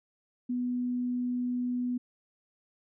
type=tone; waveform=sine; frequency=246.9 Hz; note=B3; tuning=in tune; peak=-28 dBFS; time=0.49-1.98 s; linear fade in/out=10 ms; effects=none